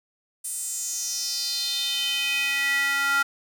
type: tone with high-pass filter sweep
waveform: square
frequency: 278.4 Hz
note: C#4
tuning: 8 cents sharp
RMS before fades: -26 dBFS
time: 0.44-3.23 s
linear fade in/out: 10 ms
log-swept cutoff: 9100 to 1400 Hz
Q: 4.6
effects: none